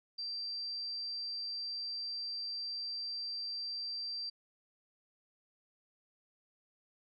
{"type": "tone", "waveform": "sine", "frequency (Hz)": 4699, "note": "D8", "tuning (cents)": 0, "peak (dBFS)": -37, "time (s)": [0.18, 4.3], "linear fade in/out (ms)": 10, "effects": []}